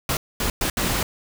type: noise bursts at uneven times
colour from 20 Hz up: pink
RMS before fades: -23 dBFS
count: 4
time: 0.09-0.17 / 0.4-0.5 / 0.61-0.7 / 0.77-1.03 s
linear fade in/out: 2 ms
effects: none